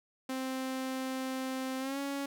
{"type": "tone with pitch glide", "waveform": "sawtooth", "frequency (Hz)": [261.6, 278.8], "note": ["C4", "C#4"], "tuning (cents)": [0, 10], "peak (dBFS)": -30, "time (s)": [0.29, 2.26], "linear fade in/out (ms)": 5, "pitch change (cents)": 110, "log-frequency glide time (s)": [1.79, 1.99], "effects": []}